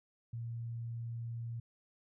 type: tone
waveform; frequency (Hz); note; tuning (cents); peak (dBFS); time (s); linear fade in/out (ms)
sine; 116.54; A#2; 0; -38; 0.33-1.6; 5
effects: none